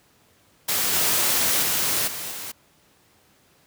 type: noise with level steps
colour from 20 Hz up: white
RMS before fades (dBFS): -23 / -21 / -23 / -32 / -34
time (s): 0.68-2.52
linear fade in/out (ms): 10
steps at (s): 0.93 / 1.62 / 2.07 / 2.31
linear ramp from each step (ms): 10
effects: pink hiss -59 dBFS RMS until 3.66 s + high-pass 80 Hz 12 dB/octave